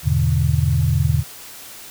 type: chord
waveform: sine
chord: E dominant seventh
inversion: none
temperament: equal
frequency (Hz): 82.41 / 103.83 / 123.47 / 146.83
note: E2 / G#2 / B2 / D3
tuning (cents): 0 / 0 / 0 / 0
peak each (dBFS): -19 / -23 / -20 / -19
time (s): 0.03-1.24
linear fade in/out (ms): 50
effects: white hiss -38 dBFS RMS until 1.9 s